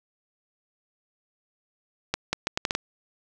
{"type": "accelerating click train", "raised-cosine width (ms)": 0.2, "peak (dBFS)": -7, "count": 7, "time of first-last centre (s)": [2.14, 2.751], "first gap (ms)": 190, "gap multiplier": 0.74, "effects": []}